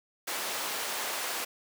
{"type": "high-pass noise", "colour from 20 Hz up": "pink", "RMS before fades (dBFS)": -34, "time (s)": [0.27, 1.45], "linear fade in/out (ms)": 10, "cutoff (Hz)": 600, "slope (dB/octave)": 12, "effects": []}